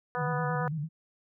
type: harmonic tone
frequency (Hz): 246.9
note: B3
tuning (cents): 0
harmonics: 2 / 3 / 4 / 5 / 6 / 7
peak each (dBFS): -35 / -36 / -36 / -37 / -38 / -42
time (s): 0.15-0.68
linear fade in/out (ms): 0
type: tone with vibrato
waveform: sine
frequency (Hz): 152.9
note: D#3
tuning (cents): -30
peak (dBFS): -30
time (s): 0.16-0.89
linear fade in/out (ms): 50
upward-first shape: square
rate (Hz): 8.9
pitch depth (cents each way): 84
effects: none